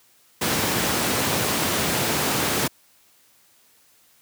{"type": "high-pass noise", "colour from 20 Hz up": "pink", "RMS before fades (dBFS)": -23, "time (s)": [0.41, 2.68], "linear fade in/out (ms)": 10, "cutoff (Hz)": 120, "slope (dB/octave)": 12, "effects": ["white hiss -58 dBFS RMS until 4.21 s", "high-pass 60 Hz 12 dB/octave"]}